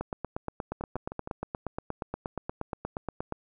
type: two click trains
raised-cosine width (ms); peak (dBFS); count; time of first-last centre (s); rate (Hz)
1; -22 / -18; 4 / 29; 0.81-1.274 / 0.01-3.324; 6.46 / 8.45
effects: none